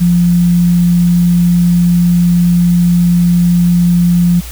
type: tone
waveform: sine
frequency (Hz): 174.6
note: F3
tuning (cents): 0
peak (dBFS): -6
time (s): 0-4.41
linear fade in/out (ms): 20
effects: added 60 Hz sine -25 dBFS peak until 4.51 s + white hiss -31 dBFS RMS until 4.51 s